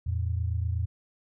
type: tone pair together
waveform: sine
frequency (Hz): 84.2 / 112.4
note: E2 / A2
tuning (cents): +37 / +37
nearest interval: perfect fourth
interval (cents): 500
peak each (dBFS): -27 / -31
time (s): 0.06-0.86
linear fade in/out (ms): 10
effects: none